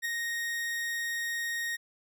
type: tone with ADSR envelope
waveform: 40% pulse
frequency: 1864.7 Hz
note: A#6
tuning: in tune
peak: -27 dBFS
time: 0.02-1.77 s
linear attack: 32 ms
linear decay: 8 ms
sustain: -3 dB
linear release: 21 ms
effects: none